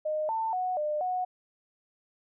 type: tone with pitch steps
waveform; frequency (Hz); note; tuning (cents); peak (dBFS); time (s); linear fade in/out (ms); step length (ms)
sine; 615 / 893 / 736 / 602 / 733; D#5 / A5 / F#5 / D5 / F#5; -20 / +25 / -9 / +43 / -16; -27; 0.05-1.25; 10; 240
effects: none